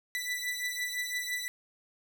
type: beating tone pair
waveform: sawtooth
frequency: 1975.5 / 1981.4 Hz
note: B6 / B6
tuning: 0 / +5 cents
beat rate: 5.9 Hz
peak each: -31 / -33 dBFS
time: 0.15-1.48 s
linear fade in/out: 0 ms
effects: none